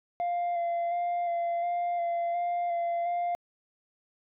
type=tone with vibrato; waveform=sine; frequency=693 Hz; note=F5; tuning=14 cents flat; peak=-24 dBFS; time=0.2-3.35 s; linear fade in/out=0 ms; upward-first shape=square; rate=1.4 Hz; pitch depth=16 cents each way; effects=tanh soft clip ceiling -26 dBFS